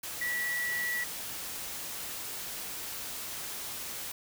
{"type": "tone in noise", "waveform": "sine", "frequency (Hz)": 1944, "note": "B6", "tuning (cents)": -28, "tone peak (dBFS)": -30, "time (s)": [0.21, 1.04], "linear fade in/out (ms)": 5, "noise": "white", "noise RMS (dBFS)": -39, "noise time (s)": [0.03, 4.12], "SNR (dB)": 6, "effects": []}